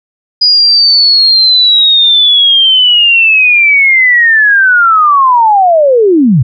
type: linear sweep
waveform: sine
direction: down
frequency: 4938 to 108.3 Hz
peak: -3 dBFS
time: 0.41-6.43 s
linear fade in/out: 10 ms
effects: none